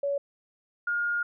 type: tone pair in turn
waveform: sine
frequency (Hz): 564 / 1421.2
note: C#5 / F6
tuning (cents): +30 / +30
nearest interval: octave + major third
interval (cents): 1600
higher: second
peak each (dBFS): -25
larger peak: neither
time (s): 0.03-0.18 / 0.87-1.23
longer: second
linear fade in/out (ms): 5
effects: none